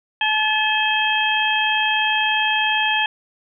harmonic tone with a mistuned harmonic, 863 Hz, A5, 34 cents flat, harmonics 1 / 2 / 3 / 4, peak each -22 / -22 / -22 / -22 dBFS, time 0.21-3.06 s, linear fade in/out 2 ms, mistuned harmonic 4, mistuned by -130 cents, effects none

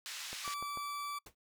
white band-pass noise, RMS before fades -44 dBFS, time 0.06-0.54 s, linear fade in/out 0 ms, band 1500 to 6000 Hz, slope 12 dB/octave
click train, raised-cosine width 1 ms, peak -32 dBFS, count 4, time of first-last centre 0.33-0.774 s, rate 6.76 Hz
40% pulse tone, 1158 Hz, D6, 25 cents flat, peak -37 dBFS, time 0.44-1.19 s, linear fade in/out 10 ms
pink noise with exponential decay, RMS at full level -45 dBFS, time 1.26-1.35 s, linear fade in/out 5 ms, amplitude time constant 18 ms
effects noise-tail reverb RT60 0.1 s tail -24 dB re dry

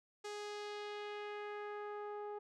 sawtooth tone with low-pass filter sweep, 415.3 Hz, G#4, in tune, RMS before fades -45 dBFS, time 0.24-2.39 s, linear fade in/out 10 ms, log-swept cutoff 7100 to 870 Hz, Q 1.3, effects none

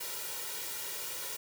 white noise with comb filter, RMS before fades -39 dBFS, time 0-1.37 s, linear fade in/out 10 ms, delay 2.1 ms, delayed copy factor +0.8, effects high-pass 150 Hz 12 dB/octave

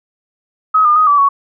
sine tone with pitch steps, 1272 / 1208 / 1252 / 1155 / 1116 Hz, D#6 / D6 / D#6 / D6 / C#6, +38 / +48 / +10 / -29 / +11 cents, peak -7 dBFS, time 0.74-1.29 s, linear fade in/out 10 ms, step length 110 ms, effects none

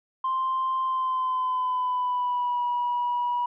sine tone with pitch glide, 1046.5 to 970.8 Hz, C6 to B5, 0 to -30 cents, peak -22 dBFS, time 0.24-3.46 s, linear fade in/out 5 ms, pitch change -130 cents, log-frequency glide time 0.83-2.64 s, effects tanh soft clip ceiling -20 dBFS

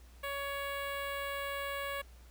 10% pulse tone with notch filter, 560 Hz, C#5, 18 cents sharp, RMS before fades -38 dBFS, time 0.23-2.02 s, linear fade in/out 10 ms, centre 6200 Hz, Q 0.51, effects added 60 Hz sine -53 dBFS peak until 2.3 s + pink hiss -63 dBFS RMS until 2.3 s

